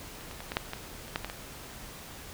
clicks, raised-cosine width 0.3 ms, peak -30 / -27 / -24 / -18 / -10 / -18 / -28 / -13 / -18 / -22 dBFS, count 10, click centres 0.209 / 0.312 / 0.405 / 0.519 / 0.569 / 0.734 / 1.081 / 1.159 / 1.246 / 1.299 s, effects pink hiss -45 dBFS RMS until 2.33 s

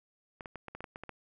clicks, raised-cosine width 0.5 ms, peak -27 dBFS, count 10, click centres 0.408 / 0.458 / 0.557 / 0.683 / 0.75 / 0.806 / 0.842 / 0.959 / 1.036 / 1.093 s, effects none

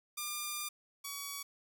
5% pulse tone pair in turn, 1198 / 1130.8 Hz, D6 / C#6, +34 / +34 cents, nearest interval minor second, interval 100 cents, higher first, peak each -25 / -28 dBFS, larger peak first, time 0.17-0.69 / 1.04-1.43 s, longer first, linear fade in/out 10 ms, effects none

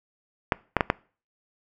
clicks, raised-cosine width 0.5 ms, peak -4 dBFS, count 4, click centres 0.522 / 0.767 / 0.808 / 0.901 s, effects noise-tail reverb RT60 0.4 s tail -23 dB re dry

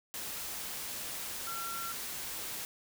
sine tone in noise, 1363 Hz, F6, 43 cents flat, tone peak -39 dBFS, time 1.47-1.92 s, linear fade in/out 0 ms, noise white, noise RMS -40 dBFS, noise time 0.14-2.65 s, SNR -2 dB, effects none

